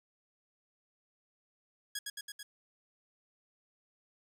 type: tone with echo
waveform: 10% pulse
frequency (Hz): 1661.2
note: G#6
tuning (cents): 0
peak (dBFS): -27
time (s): 1.95-1.99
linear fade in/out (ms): 5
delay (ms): 110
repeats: 4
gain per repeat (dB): -2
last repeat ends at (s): 2.43
effects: none